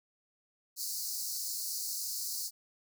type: high-pass noise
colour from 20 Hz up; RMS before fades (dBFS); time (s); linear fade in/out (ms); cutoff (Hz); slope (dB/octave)
pink; -37; 0.76-2.51; 50; 4300; 96
effects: none